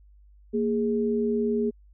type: tone pair together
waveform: sine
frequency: 231.8 / 414.2 Hz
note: A#3 / G#4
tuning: -10 / -5 cents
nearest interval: minor seventh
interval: 1005 cents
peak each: -25 dBFS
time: 0.53-1.71 s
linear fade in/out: 20 ms
effects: added 50 Hz sine -51 dBFS peak until 1.93 s